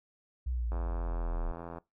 sine linear sweep, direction down, 64 to 33.37 Hz, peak -30 dBFS, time 0.46-1.52 s, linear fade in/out 10 ms
click train, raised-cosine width 1 ms, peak -28 dBFS, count 91, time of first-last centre 0.72-1.784 s, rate 84.6 Hz
effects noise-tail reverb RT60 0.2 s tail -22 dB re dry

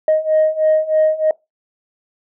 sine beating tone pair, 622.3 / 625.5 Hz, D#5 / D#5, 0 / +9 cents, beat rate 3.2 Hz, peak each -15 / -13 dBFS, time 0.08-1.31 s, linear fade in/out 2 ms, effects noise-tail reverb RT60 0.2 s tail -23 dB re dry + tanh soft clip ceiling -7 dBFS

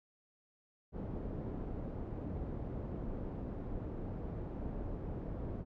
pink low-pass noise, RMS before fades -41 dBFS, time 0.92-5.65 s, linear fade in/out 50 ms, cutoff 480 Hz, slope 12 dB/octave, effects none

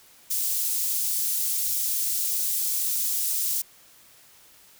white high-pass noise, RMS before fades -26 dBFS, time 0.3-3.62 s, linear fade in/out 10 ms, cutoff 6300 Hz, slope 12 dB/octave, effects white hiss -54 dBFS RMS until 4.79 s

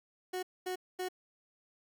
30% pulse tone bursts, 367.4 Hz, F#4, 12 cents flat, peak -32 dBFS, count 3, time 0.33-1.087 s, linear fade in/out 10 ms, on 99 ms, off 230 ms, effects none

